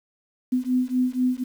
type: beating tone pair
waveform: sine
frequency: 250.7 / 254.8 Hz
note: B3 / C4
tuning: +26 / -46 cents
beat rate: 4.1 Hz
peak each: -23 dBFS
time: 0.52-1.44 s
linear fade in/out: 10 ms
effects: 8-bit